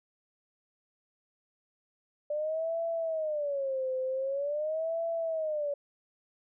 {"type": "tone with vibrato", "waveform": "sine", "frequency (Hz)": 587.3, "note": "D5", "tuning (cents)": 0, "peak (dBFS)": -29, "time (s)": [2.3, 5.74], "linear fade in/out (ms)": 5, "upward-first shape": "sine", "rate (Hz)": 0.45, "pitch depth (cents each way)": 220, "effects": []}